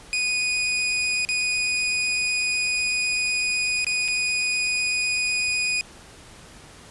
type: tone with dropouts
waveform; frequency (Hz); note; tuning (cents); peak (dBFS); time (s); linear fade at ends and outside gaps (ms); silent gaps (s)
sawtooth; 2477; D#7; -8; -18; 0.13-5.81; 0; 1.25-1.289 / 3.845-3.867 / 4.08-4.084
effects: pink hiss -46 dBFS RMS until 6.9 s + resampled to 24000 Hz